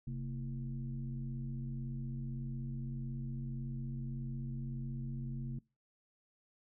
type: tone with frequency modulation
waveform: sine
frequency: 133.3 Hz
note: C3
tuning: 33 cents sharp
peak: -37 dBFS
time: 0.07-5.59 s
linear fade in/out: 5 ms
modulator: 96.1 Hz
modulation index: 0.9
effects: noise-tail reverb RT60 0.3 s tail -24 dB re dry